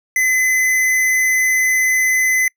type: tone with hard clipping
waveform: sine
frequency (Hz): 2029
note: B6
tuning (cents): +46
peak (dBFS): -14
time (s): 0.16-2.48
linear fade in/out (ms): 2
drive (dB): 17
effects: noise-tail reverb RT60 0.1 s tail -26 dB re dry